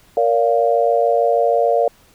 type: chord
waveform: sine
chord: Bb major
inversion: none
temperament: equal with one note detuned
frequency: 466.2 / 572.9 / 698.5 Hz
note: Bb4 / D5 / F5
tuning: 0 / -43 / 0 cents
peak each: -17 dBFS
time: 0.17-1.88 s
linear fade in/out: 2 ms
effects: pink hiss -52 dBFS RMS until 2.14 s